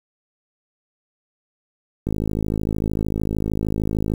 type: click train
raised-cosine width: 3 ms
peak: -10 dBFS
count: 111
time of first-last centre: 2.07-4.138 s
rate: 53.2 Hz
effects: 7-bit